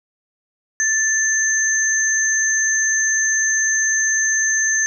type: tone pair together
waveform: sine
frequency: 1760 / 6272 Hz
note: A6 / G8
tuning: 0 / 0 cents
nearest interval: octave + minor seventh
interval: 2200 cents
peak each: -18 / -18 dBFS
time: 0.8-4.86 s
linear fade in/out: 0 ms
effects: none